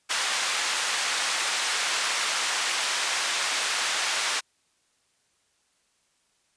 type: band-pass noise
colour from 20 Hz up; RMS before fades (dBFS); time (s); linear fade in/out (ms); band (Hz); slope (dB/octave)
pink; -27; 0.09-4.41; 20; 1200 to 8400; 12
effects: white hiss -69 dBFS RMS until 6.56 s + resampled to 22050 Hz